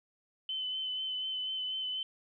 sine tone with vibrato, 3043 Hz, F#7, 48 cents sharp, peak -33 dBFS, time 0.49-2.03 s, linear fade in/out 2 ms, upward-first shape sine, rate 4.1 Hz, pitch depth 20 cents each way, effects none

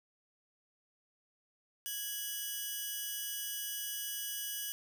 5% pulse tone pair together, 1661.2 / 2960 Hz, G#6 / F#7, 0 / 0 cents, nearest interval minor seventh, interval 1000 cents, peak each -32 / -30 dBFS, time 1.86-4.72 s, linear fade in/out 0 ms, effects none

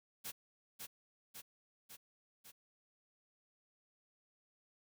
white noise with echo, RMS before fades -44 dBFS, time 0.24-0.32 s, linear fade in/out 20 ms, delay 550 ms, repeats 4, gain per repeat -3 dB, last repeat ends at 2.52 s, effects none

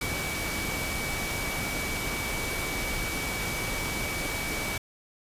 sine tone in noise, 2278 Hz, C#7, 47 cents sharp, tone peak -34 dBFS, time 0.01-4.78 s, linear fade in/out 5 ms, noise pink, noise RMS -32 dBFS, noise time 0.01-4.78 s, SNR -5 dB, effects resampled to 32000 Hz

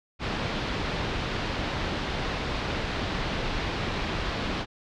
pink low-pass noise, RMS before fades -30 dBFS, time 0.19-4.66 s, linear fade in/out 50 ms, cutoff 4300 Hz, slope 24 dB/octave, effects none

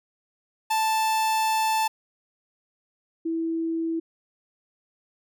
45% pulse / sine tone pair in turn, 880 / 328 Hz, A5 / E4, 0 / -9 cents, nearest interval octave + perfect fourth, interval 1709 cents, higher first, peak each -21 / -24 dBFS, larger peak first, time 0.7-1.88 / 3.25-4 s, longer first, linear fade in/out 10 ms, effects none

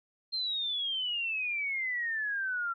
sine exponential sweep, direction down, 4200 to 1355 Hz, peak -30 dBFS, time 0.32-2.74 s, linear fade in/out 20 ms, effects none

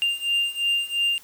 triangle beating tone pair, 2794 / 2796.9 Hz, F7 / F7, 0 / +2 cents, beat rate 2.9 Hz, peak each -24 / -22 dBFS, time 0.02-1.18 s, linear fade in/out 0 ms, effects white hiss -50 dBFS RMS until 1.23 s

